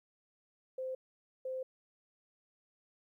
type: tone bursts at uneven times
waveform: sine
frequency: 519 Hz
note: C5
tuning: 14 cents flat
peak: -36 dBFS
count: 2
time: 0.78-0.95 / 1.45-1.63 s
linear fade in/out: 5 ms
effects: 13-bit